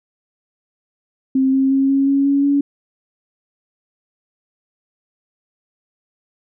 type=tone with pitch steps; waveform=sine; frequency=264.8 / 267.7 / 270.7 / 273.7 / 276.7 / 279.7 / 282.8 Hz; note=C4 / C4 / C#4 / C#4 / C#4 / C#4 / C#4; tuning=+21 / +40 / -41 / -22 / -3 / +16 / +35 cents; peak=-12 dBFS; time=1.35-2.61 s; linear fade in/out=5 ms; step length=180 ms; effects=none